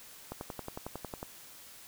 click train, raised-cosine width 1 ms, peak -24 dBFS, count 11, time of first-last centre 0.32-1.229 s, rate 11 Hz, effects white hiss -52 dBFS RMS until 1.87 s

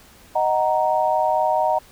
sine chord, D# minor, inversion none, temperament just, 622.3 / 746.7 / 933.4 Hz, D#5 / F#5 / A#5, 0 / +16 / +2 cents, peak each -21 dBFS, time 0.35-1.79 s, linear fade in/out 10 ms, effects pink hiss -49 dBFS RMS until 1.91 s

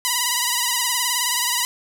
5% pulse tone with vibrato, 978 Hz, B5, 17 cents flat, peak -7 dBFS, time 0.05-1.65 s, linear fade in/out 0 ms, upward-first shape sine, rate 19 Hz, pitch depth 61 cents each way, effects none

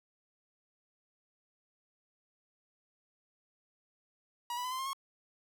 45% pulse tone with pitch steps, 960 / 984.7 / 1010.1 / 1036.1 / 1062.7 / 1090.1 Hz, B5 / B5 / B5 / C6 / C6 / C#6, -49 / -5 / +39 / -17 / +27 / -29 cents, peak -35 dBFS, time 4.5-4.932 s, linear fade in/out 2 ms, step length 72 ms, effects 12-bit

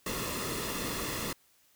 pink noise with comb filter, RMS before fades -35 dBFS, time 0.06-1.33 s, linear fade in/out 5 ms, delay 1.3 ms, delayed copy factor -0.6, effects white hiss -66 dBFS RMS until 1.75 s

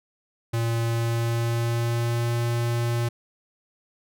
square tone with pitch glide, 115.7 to 118.2 Hz, A#2 to A#2, -13 to +24 cents, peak -23 dBFS, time 0.53-3.09 s, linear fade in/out 10 ms, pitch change +37 cents, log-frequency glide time 0.82-2.35 s, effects none

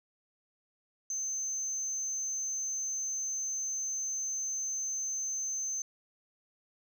sine tone, 6230 Hz, G8, 12 cents flat, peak -31 dBFS, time 1.1-5.82 s, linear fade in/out 2 ms, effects tanh soft clip ceiling -28 dBFS

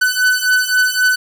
45% pulse beating tone pair, 1500 / 1503.8 Hz, F#6 / F#6, +23 / +28 cents, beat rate 3.8 Hz, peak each -15 dBFS, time 0.01-1.16 s, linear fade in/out 10 ms, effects none

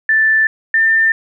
sine tone pair in turn, 1763 / 1794.9 Hz, A6 / A6, +3 / +34 cents, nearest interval unison, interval 31 cents, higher second, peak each -9 dBFS, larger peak neither, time 0.09-0.47 / 0.74-1.12 s, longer neither, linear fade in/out 2 ms, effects none

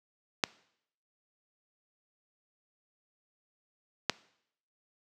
clicks, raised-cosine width 0.2 ms, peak -7 dBFS, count 2, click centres 0.438 / 4.097 s, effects noise-tail reverb RT60 0.7 s tail -21 dB re dry + high-pass 150 Hz 12 dB/octave

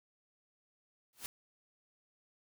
white noise with exponential growth, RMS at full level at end -38 dBFS, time 1.13-1.26 s, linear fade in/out 0 ms, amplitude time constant 27 ms, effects none

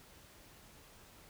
silence, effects pink hiss -59 dBFS RMS until 1.29 s

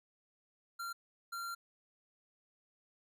square tone bursts at uneven times, 1378 Hz, F6, 24 cents flat, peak -40 dBFS, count 2, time 0.79-0.93 / 1.32-1.55 s, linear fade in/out 10 ms, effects none

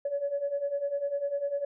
sine beating tone pair, 559 / 569 Hz, C#5 / C#5, +14 / +45 cents, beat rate 10 Hz, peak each -33 / -29 dBFS, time 0.05-1.65 s, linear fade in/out 5 ms, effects tanh soft clip ceiling -21 dBFS

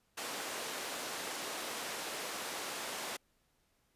pink band-pass noise, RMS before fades -41 dBFS, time 0.17-3.17 s, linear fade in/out 10 ms, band 410 to 12000 Hz, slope 12 dB/octave, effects pink hiss -75 dBFS RMS until 3.95 s + resampled to 32000 Hz

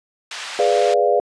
white band-pass noise, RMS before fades -31 dBFS, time 0.31-0.94 s, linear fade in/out 2 ms, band 930 to 4000 Hz, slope 12 dB/octave
sine chord, G# diminished seventh, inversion none, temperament equal, 415.3 / 493.9 / 587.3 / 698.5 Hz, G#4 / B4 / D5 / F5, 0 / 0 / 0 / 0 cents, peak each -19 dBFS, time 0.59-1.2 s, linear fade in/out 2 ms
effects resampled to 22050 Hz

